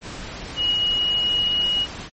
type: tone in noise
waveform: sine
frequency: 2900 Hz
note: F#7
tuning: 35 cents flat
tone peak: -18 dBFS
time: 0.56-1.87 s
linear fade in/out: 50 ms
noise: pink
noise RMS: -34 dBFS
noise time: 0.01-2.1 s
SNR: +13 dB
effects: low-pass 7000 Hz 12 dB/octave + MP3 32 kbps